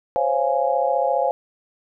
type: chord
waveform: sine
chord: Db major seventh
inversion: third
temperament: just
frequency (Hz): 519.7 / 554.4 / 693 / 831.5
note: C5 / Db5 / F5 / Ab5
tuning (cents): -12 / 0 / -14 / +2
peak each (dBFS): -23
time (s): 0.16-1.31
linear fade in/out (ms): 0
effects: none

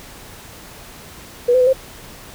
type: tone with pitch steps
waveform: sine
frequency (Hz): 486.2 / 510 / 501 / 527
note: B4 / C5 / B4 / C5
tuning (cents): -27 / -44 / +25 / +12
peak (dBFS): -10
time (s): 1.48-1.732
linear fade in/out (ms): 10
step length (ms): 63
effects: pink hiss -39 dBFS RMS until 2.34 s

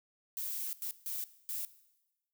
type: noise bursts at uneven times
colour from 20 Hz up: violet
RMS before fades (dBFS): -38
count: 4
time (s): 0.37-0.73 / 0.82-0.91 / 1.06-1.24 / 1.49-1.65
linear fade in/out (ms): 0
effects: noise-tail reverb RT60 1.0 s tail -17 dB re dry

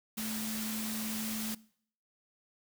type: tone in noise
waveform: sine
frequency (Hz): 218.6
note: A3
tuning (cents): -11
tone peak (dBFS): -37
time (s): 0.17-1.55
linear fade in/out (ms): 10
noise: white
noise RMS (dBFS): -39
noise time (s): 0.17-1.55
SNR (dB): -1
effects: noise-tail reverb RT60 0.6 s tail -22 dB re dry

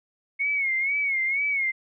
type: tone with vibrato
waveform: sine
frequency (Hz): 2190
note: C#7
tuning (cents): -22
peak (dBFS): -22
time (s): 0.39-1.72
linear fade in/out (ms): 20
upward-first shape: sine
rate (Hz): 2.1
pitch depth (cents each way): 86
effects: none

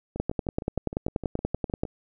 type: two click trains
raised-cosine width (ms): 2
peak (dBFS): -12 / -21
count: 18 / 12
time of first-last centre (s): 0.2-1.835 / 0.16-1.852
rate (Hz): 10.4 / 6.5
effects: none

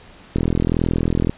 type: click train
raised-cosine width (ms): 3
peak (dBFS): -5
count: 40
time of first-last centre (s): 0.36-1.295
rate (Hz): 41.7
effects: pink hiss -45 dBFS RMS until 1.37 s + resampled to 8000 Hz

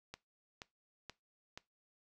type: click train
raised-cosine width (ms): 0.2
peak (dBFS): -28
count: 4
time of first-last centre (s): 0.14-1.575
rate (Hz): 2.09
effects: noise-tail reverb RT60 0.2 s tail -20 dB re dry

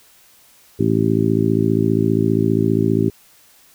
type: harmonic tone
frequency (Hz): 55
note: A1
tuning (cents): 0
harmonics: 2 / 3 / 4 / 5 / 6 / 7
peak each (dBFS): -21 / -21 / -21 / -21 / -21 / -21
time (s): 0.79-3.1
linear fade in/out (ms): 10
effects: white hiss -51 dBFS RMS until 3.74 s

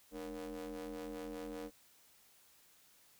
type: ring-modulated tone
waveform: 35% pulse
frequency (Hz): 85.9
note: F2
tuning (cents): -28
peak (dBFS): -38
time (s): 0.11-1.71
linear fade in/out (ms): 50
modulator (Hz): 384
effects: white hiss -66 dBFS RMS until 3.19 s

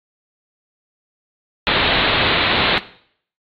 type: low-pass noise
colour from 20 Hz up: white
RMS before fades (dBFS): -17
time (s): 1.67-2.78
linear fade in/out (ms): 0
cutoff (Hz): 4100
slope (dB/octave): 96
effects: noise-tail reverb RT60 0.6 s tail -17 dB re dry + AAC 48 kbps

